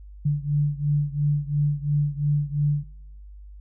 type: beating tone pair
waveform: sine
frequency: 145.2 / 148.1 Hz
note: D3 / D3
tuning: -19 / +15 cents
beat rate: 2.9 Hz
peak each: -22 / -25 dBFS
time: 0.25-2.84 s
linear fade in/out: 10 ms
effects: noise-tail reverb RT60 0.9 s tail -25 dB re dry + added 50 Hz sine -40 dBFS peak until 3.6 s